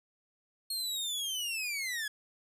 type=linear sweep; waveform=sawtooth; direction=down; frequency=4291 to 1661.2 Hz; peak=-30 dBFS; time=0.7-2.08 s; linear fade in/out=5 ms; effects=resampled to 32000 Hz